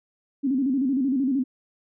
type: tone with vibrato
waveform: sine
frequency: 266 Hz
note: C4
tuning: 29 cents sharp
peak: -20 dBFS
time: 0.43-1.44 s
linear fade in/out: 20 ms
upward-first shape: square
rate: 13 Hz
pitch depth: 92 cents each way
effects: none